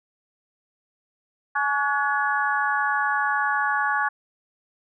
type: harmonic tone with a mistuned harmonic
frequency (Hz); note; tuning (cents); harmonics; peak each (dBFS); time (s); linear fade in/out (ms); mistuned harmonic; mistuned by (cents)
282; C#4; +30; 3 / 4 / 5 / 6; -26 / -26 / -26 / -26; 1.55-4.09; 10; 5; +57
effects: none